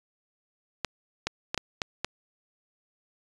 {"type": "clicks", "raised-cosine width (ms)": 0.2, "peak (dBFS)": -10, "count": 6, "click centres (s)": [0.847, 1.27, 1.545, 1.577, 1.818, 2.046], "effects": ["resampled to 22050 Hz"]}